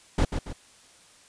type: noise with echo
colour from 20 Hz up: brown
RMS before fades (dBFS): -21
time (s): 0.18-0.25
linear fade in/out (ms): 5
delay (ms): 140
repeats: 2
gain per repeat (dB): -7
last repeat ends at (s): 0.53
effects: white hiss -55 dBFS RMS until 1.28 s + resampled to 22050 Hz